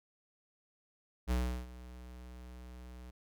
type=tone with ADSR envelope; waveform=square; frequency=61.74 Hz; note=B1; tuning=in tune; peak=-29 dBFS; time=1.27-3.11 s; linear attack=41 ms; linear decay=350 ms; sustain=-19 dB; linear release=11 ms; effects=none